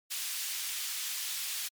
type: high-pass noise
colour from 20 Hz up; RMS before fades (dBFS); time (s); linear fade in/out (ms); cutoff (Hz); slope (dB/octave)
pink; -36; 0.1-1.69; 20; 3000; 12
effects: MP3 96 kbps